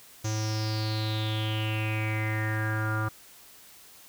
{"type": "tone with low-pass filter sweep", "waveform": "square", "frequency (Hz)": 108.5, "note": "A2", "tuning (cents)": -24, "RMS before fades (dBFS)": -29, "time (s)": [0.24, 3.09], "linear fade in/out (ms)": 10, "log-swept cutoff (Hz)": [6300, 1300], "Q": 8, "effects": ["white hiss -52 dBFS RMS until 4.08 s"]}